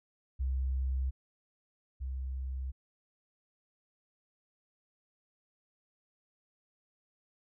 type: tone pair in turn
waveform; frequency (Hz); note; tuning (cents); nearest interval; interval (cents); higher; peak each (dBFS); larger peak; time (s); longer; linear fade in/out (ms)
sine; 65.41 / 65.41; C2 / C2; 0 / 0; unison; 0; neither; -29 / -34; first; 0.39-1.11 / 2-2.72; neither; 20
effects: none